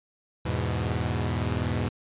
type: chord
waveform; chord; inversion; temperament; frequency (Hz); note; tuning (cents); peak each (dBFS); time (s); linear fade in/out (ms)
sawtooth; E major; none; equal; 82.41 / 103.83 / 123.47; E2 / G#2 / B2; 0 / 0 / 0; -26; 0.45-1.89; 10
effects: resampled to 8000 Hz

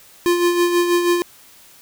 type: tone with tremolo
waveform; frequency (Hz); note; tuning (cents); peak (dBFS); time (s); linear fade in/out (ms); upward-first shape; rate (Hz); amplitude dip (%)
square; 349.2; F4; 0; -13; 0.26-1.22; 0; sine; 6.2; 50
effects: white hiss -47 dBFS RMS until 1.81 s

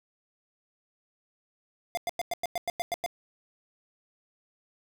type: tone bursts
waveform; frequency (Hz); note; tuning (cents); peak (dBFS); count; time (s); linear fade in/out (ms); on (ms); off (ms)
square; 698.5; F5; 0; -28; 10; 1.95-3.062; 0; 23; 98
effects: none

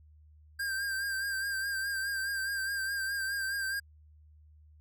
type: tone with vibrato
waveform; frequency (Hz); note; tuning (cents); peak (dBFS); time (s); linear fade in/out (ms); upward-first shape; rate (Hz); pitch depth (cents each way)
square; 1587; G6; +21; -32; 0.59-3.8; 10; sine; 4.8; 40
effects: added 76 Hz sine -55 dBFS peak until 4.8 s

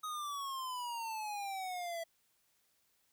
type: exponential sweep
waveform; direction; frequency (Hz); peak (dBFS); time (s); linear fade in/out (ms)
square; down; 1262 to 659.3; -39; 0.03-2.04; 10
effects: white hiss -75 dBFS RMS until 3.12 s

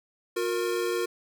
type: tone pair together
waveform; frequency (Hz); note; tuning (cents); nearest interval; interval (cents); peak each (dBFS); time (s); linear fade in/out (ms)
square; 359.3 / 466.2; F4 / A#4; +49 / 0; perfect fourth; 451; -29 / -30; 0.36-1.06; 10
effects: none

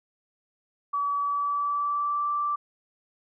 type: tone with pitch glide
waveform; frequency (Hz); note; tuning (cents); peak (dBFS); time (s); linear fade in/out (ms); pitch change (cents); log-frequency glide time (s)
sine; 1143 to 1170.4; D6 to D6; -47 to -6; -24; 0.93-2.56; 10; +41; 1.18-2.31
effects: none

